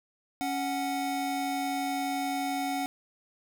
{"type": "tone pair together", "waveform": "square", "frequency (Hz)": [277.2, 740], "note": ["C#4", "F#5"], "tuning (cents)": [0, 0], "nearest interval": "octave + perfect fourth", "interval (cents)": 1700, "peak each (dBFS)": [-33, -32], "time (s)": [0.41, 2.86], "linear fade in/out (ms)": 0, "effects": []}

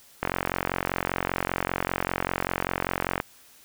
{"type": "click train", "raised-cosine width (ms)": 0.5, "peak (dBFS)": -9, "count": 135, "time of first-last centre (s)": [0.23, 3.201], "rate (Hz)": 45.1, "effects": ["white hiss -54 dBFS RMS until 3.64 s"]}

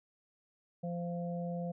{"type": "harmonic tone", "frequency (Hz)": 173.1, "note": "F3", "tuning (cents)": -15, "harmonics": [1, 3, 4], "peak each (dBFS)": [-36, -41, -45], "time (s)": [0.83, 1.72], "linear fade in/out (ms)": 10, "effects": []}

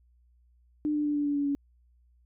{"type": "tone with pitch steps", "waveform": "sine", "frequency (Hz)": [300, 297.1, 294.2, 291.3, 288.4, 285.6, 282.8], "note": ["D4", "D4", "D4", "D4", "D4", "D4", "C#4"], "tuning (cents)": [37, 20, 3, -14, -31, -48, 35], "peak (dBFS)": -25, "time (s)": [0.85, 1.55], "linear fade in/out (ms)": 0, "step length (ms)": 100, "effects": ["added 60 Hz sine -60 dBFS peak until 2.25 s"]}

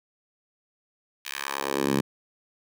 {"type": "tone with high-pass filter sweep", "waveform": "10% pulse", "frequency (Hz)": 69.3, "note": "C#2", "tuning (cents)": 0, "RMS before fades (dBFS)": -28, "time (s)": [1.25, 2.01], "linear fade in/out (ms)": 5, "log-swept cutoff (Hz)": [2600, 160], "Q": 1.2, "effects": []}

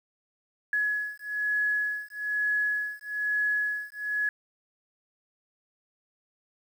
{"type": "beating tone pair", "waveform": "sine", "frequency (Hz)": [1689, 1690.1], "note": ["G#6", "G#6"], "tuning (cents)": [29, 30], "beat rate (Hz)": 1.1, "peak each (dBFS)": -29, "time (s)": [0.73, 4.29], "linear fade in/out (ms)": 2, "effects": ["9-bit"]}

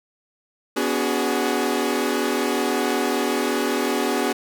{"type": "chord", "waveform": "sawtooth", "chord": "G# half-diminished seventh", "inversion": "first", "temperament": "equal with one note detuned", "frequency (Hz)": [246.9, 287, 370, 415.3], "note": ["B3", "D4", "F#4", "G#4"], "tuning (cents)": [0, -40, 0, 0], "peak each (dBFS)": -22, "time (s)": [0.76, 4.33], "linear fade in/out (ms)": 10, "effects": []}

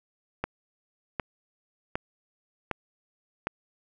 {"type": "click train", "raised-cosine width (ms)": 0.5, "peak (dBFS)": -13, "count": 5, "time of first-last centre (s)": [0.44, 3.47], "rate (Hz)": 1.32, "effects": []}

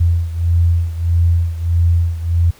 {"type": "beating tone pair", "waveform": "sine", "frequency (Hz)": [84.5, 86.1], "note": ["E2", "F2"], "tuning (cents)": [43, -24], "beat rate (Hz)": 1.6, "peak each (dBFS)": [-13, -17], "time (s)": [0, 2.51], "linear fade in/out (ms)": 10, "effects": ["pink hiss -46 dBFS RMS until 2.59 s"]}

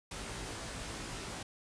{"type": "noise with comb filter", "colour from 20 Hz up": "pink", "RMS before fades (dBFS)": -42, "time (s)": [0.11, 1.43], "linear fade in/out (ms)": 5, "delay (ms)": 18, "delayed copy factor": 0.85, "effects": ["resampled to 22050 Hz"]}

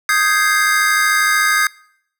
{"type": "chord", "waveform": "square", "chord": "Ab major seventh", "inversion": "second", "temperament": "equal", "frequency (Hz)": [1244.5, 1568, 1661.2, 2093], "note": ["Eb6", "G6", "Ab6", "C7"], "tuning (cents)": [0, 0, 0, 0], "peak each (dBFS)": -19, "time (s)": [0.09, 1.67], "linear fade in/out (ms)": 2, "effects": ["noise-tail reverb RT60 0.7 s tail -24 dB re dry"]}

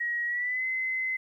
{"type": "tone with pitch glide", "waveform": "sine", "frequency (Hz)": [1900, 2048], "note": ["A#6", "C7"], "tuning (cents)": [33, -38], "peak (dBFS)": -27, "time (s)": [0, 1.17], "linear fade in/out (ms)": 10, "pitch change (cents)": 129, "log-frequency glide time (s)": [0.26, 0.65], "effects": ["11-bit"]}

